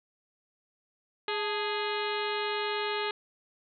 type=harmonic tone with a mistuned harmonic; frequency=415.3 Hz; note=G#4; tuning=in tune; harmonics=1 / 2 / 3 / 4 / 5 / 6 / 7 / 8 / 9 / 10; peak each=-33 / -36 / -38 / -39 / -40 / -41 / -41 / -42 / -43 / -43 dBFS; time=1.28-3.11 s; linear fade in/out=2 ms; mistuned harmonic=2; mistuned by=+84 cents; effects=none